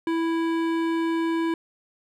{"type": "tone with hard clipping", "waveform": "sine", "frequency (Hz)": 329.8, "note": "E4", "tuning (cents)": 1, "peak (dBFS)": -24, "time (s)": [0.07, 1.54], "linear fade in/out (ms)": 2, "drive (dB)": 15, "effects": []}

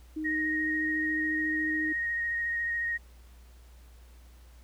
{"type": "tone", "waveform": "sine", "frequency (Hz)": 311.1, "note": "D#4", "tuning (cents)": 0, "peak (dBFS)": -31, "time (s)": [0.16, 1.93], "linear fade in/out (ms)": 10}
{"type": "tone with vibrato", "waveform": "sine", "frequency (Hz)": 1869, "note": "A#6", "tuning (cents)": 4, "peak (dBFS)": -28, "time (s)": [0.24, 2.98], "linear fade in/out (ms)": 20, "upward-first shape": "sine", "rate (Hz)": 14, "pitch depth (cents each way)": 15}
{"effects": ["added 60 Hz sine -50 dBFS peak until 4.63 s", "pink hiss -62 dBFS RMS until 4.63 s"]}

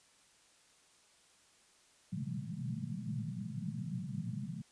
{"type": "band-pass noise", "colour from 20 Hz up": "white", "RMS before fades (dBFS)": -40, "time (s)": [2.12, 4.62], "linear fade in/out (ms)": 10, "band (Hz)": [110, 220], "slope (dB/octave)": 96, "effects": ["white hiss -66 dBFS RMS until 4.71 s", "resampled to 22050 Hz"]}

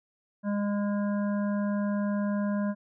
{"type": "harmonic tone", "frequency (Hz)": 204.1, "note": "G#3", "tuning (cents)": -30, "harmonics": [1, 3, 5, 7, 8], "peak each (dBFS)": [-26, -35, -41, -46, -45], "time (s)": [0.43, 2.75], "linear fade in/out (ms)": 50, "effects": []}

